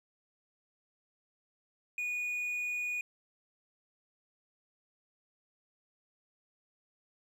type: tone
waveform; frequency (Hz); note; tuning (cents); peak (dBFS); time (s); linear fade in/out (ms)
triangle; 2459; D#7; -21; -31; 1.98-3.01; 2
effects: none